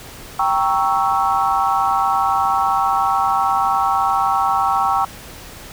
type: chord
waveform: sine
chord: G diminished seventh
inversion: none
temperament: equal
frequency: 784 / 932.3 / 1108.7 / 1318.5 Hz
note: G5 / Bb5 / Db6 / Fb6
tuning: 0 / 0 / 0 / 0 cents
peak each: -18 / -22 / -20 / -21 dBFS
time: 0.39-5.05 s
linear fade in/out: 5 ms
effects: pink hiss -37 dBFS RMS until 5.72 s